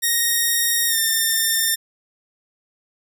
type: tone with pitch glide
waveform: 5% pulse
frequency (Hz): 1864.7 to 1804.3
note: A#6 to A6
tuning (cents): 0 to +43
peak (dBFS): -7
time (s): 0.02-1.76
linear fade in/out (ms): 20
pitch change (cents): -57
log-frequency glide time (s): 0.88-0.96
effects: none